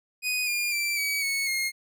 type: tone with pitch steps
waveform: sawtooth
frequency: 2489 / 2415 / 2344 / 2275 / 2207 / 2142 Hz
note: D#7 / D7 / D7 / C#7 / C#7 / C7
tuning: 0 / +48 / -4 / +44 / -8 / +40 cents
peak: -22 dBFS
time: 0.22-1.72 s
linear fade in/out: 50 ms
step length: 250 ms
effects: none